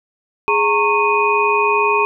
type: tone cluster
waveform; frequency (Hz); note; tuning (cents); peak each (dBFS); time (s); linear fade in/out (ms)
sine; 416.2 / 917 / 1095 / 2485; G#4 / A#5 / C#6 / D#7; +4 / -29 / -22 / -3; -18; 0.48-2.05; 0
effects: none